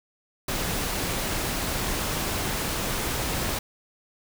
pink noise, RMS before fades -28 dBFS, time 0.48-3.59 s, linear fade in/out 5 ms, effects none

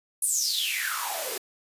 white noise with high-pass filter sweep, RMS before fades -28 dBFS, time 0.22-1.38 s, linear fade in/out 5 ms, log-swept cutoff 10000 to 370 Hz, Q 9.6, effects resampled to 32000 Hz

